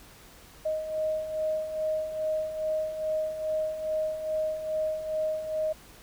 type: beating tone pair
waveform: sine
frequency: 622.3 / 624.7 Hz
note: D#5 / D#5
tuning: 0 / +7 cents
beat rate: 2.4 Hz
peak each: -35 / -28 dBFS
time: 0.65-5.73 s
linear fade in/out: 10 ms
effects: added 50 Hz sine -60 dBFS peak until 6.02 s + pink hiss -52 dBFS RMS until 6.02 s